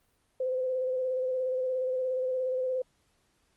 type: tone with vibrato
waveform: sine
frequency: 513 Hz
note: C5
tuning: 34 cents flat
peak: -27 dBFS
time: 0.4-2.82 s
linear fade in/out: 5 ms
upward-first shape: square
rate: 17 Hz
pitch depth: 21 cents each way
effects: pink hiss -71 dBFS RMS until 3.56 s + Opus 32 kbps